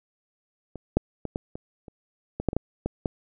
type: clicks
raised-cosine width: 2 ms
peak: -23 / -6 / -17 / -14 / -22 / -29 / -16 / -8 / -17 / -10 / -13 / -11 dBFS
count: 12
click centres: 0.757 / 0.97 / 1.253 / 1.359 / 1.555 / 1.882 / 2.4 / 2.487 / 2.531 / 2.566 / 2.86 / 3.058 s
effects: none